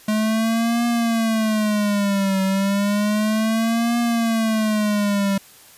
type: tone with vibrato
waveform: square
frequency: 212.9 Hz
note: G#3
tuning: 43 cents sharp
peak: -18 dBFS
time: 0.08-5.38 s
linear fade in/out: 5 ms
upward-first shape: triangle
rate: 0.32 Hz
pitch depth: 190 cents each way
effects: white hiss -47 dBFS RMS until 5.77 s + resampled to 32000 Hz